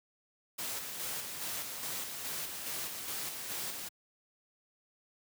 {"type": "noise with tremolo", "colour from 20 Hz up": "white", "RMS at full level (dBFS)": -38, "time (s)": [0.58, 3.89], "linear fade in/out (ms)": 10, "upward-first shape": "square", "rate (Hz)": 2.4, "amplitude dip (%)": 35, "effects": ["high-pass 80 Hz 12 dB/octave"]}